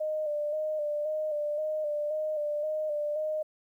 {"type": "tone with vibrato", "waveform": "sine", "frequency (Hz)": 605, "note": "D#5", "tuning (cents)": -49, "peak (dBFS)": -28, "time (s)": [0, 3.43], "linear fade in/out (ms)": 10, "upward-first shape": "square", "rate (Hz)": 1.9, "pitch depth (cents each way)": 35, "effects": ["11-bit"]}